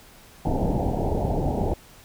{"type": "low-pass noise", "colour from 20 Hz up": "pink", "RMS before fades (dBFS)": -24, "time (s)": [0.45, 1.74], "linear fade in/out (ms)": 5, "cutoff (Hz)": 890, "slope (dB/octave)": 96, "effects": ["pink hiss -50 dBFS RMS until 2.04 s"]}